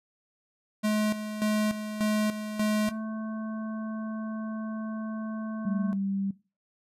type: tone with tremolo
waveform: square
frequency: 213 Hz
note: G#3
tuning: 44 cents sharp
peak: -24 dBFS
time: 0.83-2.92 s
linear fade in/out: 20 ms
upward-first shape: square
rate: 1.7 Hz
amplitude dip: 65%
type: harmonic tone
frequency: 218.9 Hz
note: A3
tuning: 9 cents flat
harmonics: 1 / 3 / 5 / 7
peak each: -32 / -42 / -46 / -49 dBFS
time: 2.88-5.93 s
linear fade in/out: 0 ms
type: tone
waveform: sine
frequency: 196 Hz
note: G3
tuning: in tune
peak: -27 dBFS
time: 5.65-6.31 s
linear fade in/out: 5 ms
effects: noise-tail reverb RT60 0.3 s tail -19 dB re dry + resampled to 32000 Hz